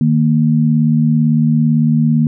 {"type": "tone pair together", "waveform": "sine", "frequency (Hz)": [154.02, 231.9], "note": ["D#3", "A#3"], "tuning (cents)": [-17, -9], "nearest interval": "perfect fifth", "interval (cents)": 708, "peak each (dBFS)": -12, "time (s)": [0.01, 2.27], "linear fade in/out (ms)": 2, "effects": []}